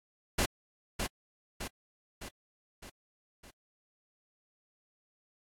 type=noise with echo; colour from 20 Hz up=pink; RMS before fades=-28 dBFS; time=0.38-0.46 s; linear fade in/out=10 ms; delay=610 ms; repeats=5; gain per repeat=-5 dB; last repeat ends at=3.51 s; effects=low-pass 12000 Hz 12 dB/octave + AAC 64 kbps